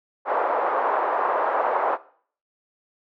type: band-pass noise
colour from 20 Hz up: white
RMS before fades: -23 dBFS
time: 0.25-1.98 s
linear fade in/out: 50 ms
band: 490 to 1100 Hz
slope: 24 dB/octave
effects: noise-tail reverb RT60 0.5 s tail -18 dB re dry